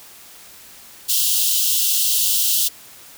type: high-pass noise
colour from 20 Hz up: white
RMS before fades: -18 dBFS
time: 1.08-2.69 s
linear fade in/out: 20 ms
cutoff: 2800 Hz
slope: 96 dB/octave
effects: white hiss -43 dBFS RMS until 3.17 s